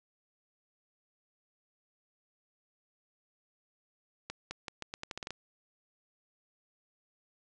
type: accelerating click train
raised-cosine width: 0.2 ms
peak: -21 dBFS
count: 11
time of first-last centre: 4.3-5.306 s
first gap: 210 ms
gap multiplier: 0.82
effects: resampled to 22050 Hz